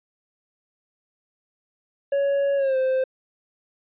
triangle tone with pitch glide, 559 to 521.6 Hz, C#5 to C5, +14 to -5 cents, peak -17 dBFS, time 2.12-3.04 s, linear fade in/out 5 ms, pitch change -119 cents, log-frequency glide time 2.56-2.77 s, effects resampled to 8000 Hz

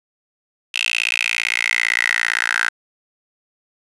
10% pulse tone with high-pass filter sweep, 57.7 Hz, A#1, 17 cents flat, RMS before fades -20 dBFS, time 0.74-2.69 s, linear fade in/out 5 ms, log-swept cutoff 2800 to 1600 Hz, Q 7.2, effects resampled to 24000 Hz + 7-bit

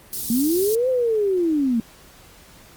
white band-stop noise, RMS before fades -28 dBFS, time 0.13-0.75 s, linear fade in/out 0 ms, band 350 to 4200 Hz, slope 24 dB/octave
sine linear two-way sweep, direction up then down, 220 to 523.3 to 220 Hz, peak -17 dBFS, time 0.3-1.8 s, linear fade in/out 2 ms, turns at 0.89 s
effects pink hiss -48 dBFS RMS until 2.76 s + Opus 32 kbps

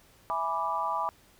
sine chord, E dominant seventh, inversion none, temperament equal with one note detuned, 659.3 / 830.6 / 984.9 / 1174.7 Hz, E5 / G#5 / B5 / D6, 0 / 0 / -5 / 0 cents, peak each -37 / -34 / -31 / -32 dBFS, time 0.3-1.09 s, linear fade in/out 0 ms, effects pink hiss -60 dBFS RMS until 1.39 s

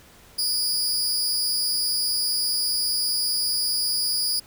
sawtooth tone with amplitude modulation, 4905 Hz, D#8, 26 cents flat, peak -15 dBFS, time 0.38-4.4 s, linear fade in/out 10 ms, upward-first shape sine, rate 275 Hz, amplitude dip 90%, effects pink hiss -51 dBFS RMS until 4.46 s

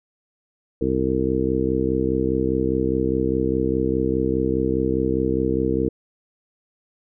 harmonic tone, 64.9 Hz, C2, 13 cents flat, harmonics 1 / 2 / 3 / 4 / 5 / 6 / 7, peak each -29 / -29 / -28 / -26 / -24 / -28 / -24 dBFS, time 0.81-5.89 s, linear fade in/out 5 ms, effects none

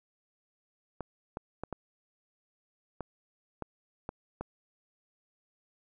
clicks, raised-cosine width 1 ms, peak -22 dBFS, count 8, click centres 1.007 / 1.371 / 1.636 / 1.727 / 3.007 / 3.623 / 4.091 / 4.41 s, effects none

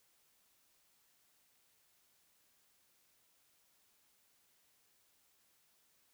silence, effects white hiss -73 dBFS RMS until 6.13 s

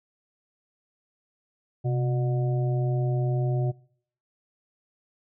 harmonic tone with a mistuned harmonic, 121.5 Hz, B2, 28 cents flat, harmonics 1 / 3 / 5 / 6, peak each -23 / -33 / -37 / -39 dBFS, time 1.84-3.72 s, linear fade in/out 20 ms, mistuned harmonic 1, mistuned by +100 cents, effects noise-tail reverb RT60 0.6 s tail -23 dB re dry

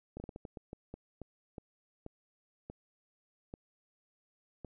slowing click train, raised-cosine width 2 ms, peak -30 dBFS, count 15, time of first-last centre 0.17-4.647 s, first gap 30 ms, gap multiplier 1.32, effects none

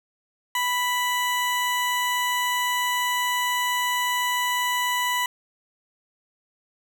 20% pulse tone, 987.8 Hz, B5, in tune, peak -17 dBFS, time 0.55-5.26 s, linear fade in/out 2 ms, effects none

